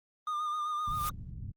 triangle tone with vibrato, 1215 Hz, D#6, 42 cents flat, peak -29 dBFS, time 0.27-1.1 s, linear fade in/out 2 ms, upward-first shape sine, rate 7.7 Hz, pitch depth 34 cents each way
white noise with exponential growth, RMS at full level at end -35 dBFS, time 0.77-1.09 s, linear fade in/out 1 ms, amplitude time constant 68 ms
white low-pass noise, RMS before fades -41 dBFS, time 0.87-1.52 s, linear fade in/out 10 ms, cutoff 140 Hz, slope 24 dB/octave
effects Opus 32 kbps

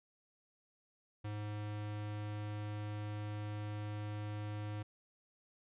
square tone, 104.9 Hz, G#2, 18 cents sharp, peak -40 dBFS, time 1.24-4.83 s, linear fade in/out 10 ms, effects resampled to 8000 Hz

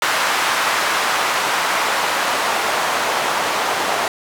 white noise with band-pass filter sweep, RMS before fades -19 dBFS, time 0.02-4.08 s, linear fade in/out 2 ms, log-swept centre 1200 to 780 Hz, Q 1.1, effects none

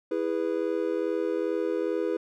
triangle chord, E major, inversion none, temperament just, 329.6 / 412 / 494.4 Hz, E4 / G#4 / B4, 0 / -14 / +2 cents, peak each -28 dBFS, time 0.11-2.17 s, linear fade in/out 5 ms, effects none

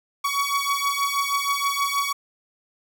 sawtooth beating tone pair, 1123 / 1129.3 Hz, C#6 / C#6, +22 / +32 cents, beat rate 6.3 Hz, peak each -21 dBFS, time 0.24-2.13 s, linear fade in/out 10 ms, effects none

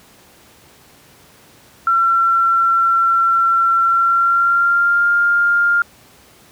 sine tone with pitch glide, 1356 to 1403 Hz, E6 to F6, +49 to +8 cents, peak -11 dBFS, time 1.87-5.82 s, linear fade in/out 2 ms, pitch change +59 cents, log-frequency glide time 3.83-5.08 s, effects pink hiss -47 dBFS RMS until 6.51 s + high-pass 80 Hz 12 dB/octave

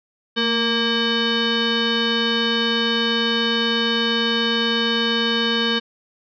sine tone with frequency modulation, 1615 Hz, G#6, 49 cents flat, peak -17 dBFS, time 0.36-5.8 s, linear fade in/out 20 ms, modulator 694 Hz, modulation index 3.5, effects none

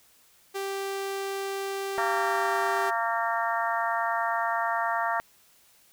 sawtooth tone, 392 Hz, G4, in tune, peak -26 dBFS, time 0.54-2.91 s, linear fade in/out 20 ms
harmonic tone, 229.5 Hz, A#3, 27 cents flat, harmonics 3 / 4 / 5 / 6 / 7 / 8, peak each -30 / -30 / -32 / -33 / -37 / -33 dBFS, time 1.98-5.2 s, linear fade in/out 0 ms
effects white hiss -60 dBFS RMS until 5.92 s

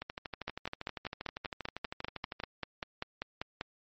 two click trains, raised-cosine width 0.3 ms, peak -19 / -22 dBFS, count 17 / 31, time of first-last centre 0.48-3.611 / 0.02-2.401 s, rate 5.11 / 12.6 Hz, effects MP3 32 kbps

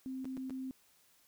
sine tone with dropouts, 261.6 Hz, C4, in tune, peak -38 dBFS, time 0.06-0.71 s, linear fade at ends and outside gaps 0 ms, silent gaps 0.245-0.254 / 0.369-0.375 / 0.497-0.506 s, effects white hiss -68 dBFS RMS until 1.27 s

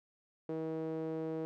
sawtooth tone with band-pass filter, 160 Hz, D#3, 49 cents sharp, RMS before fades -38 dBFS, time 0.49-1.45 s, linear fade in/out 0 ms, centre 420 Hz, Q 3.4, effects none

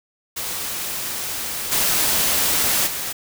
white noise with level steps, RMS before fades -27 / -19 / -27 dBFS, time 0.36-3.13 s, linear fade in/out 10 ms, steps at 1.71 / 2.86 s, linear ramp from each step 20 ms, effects none

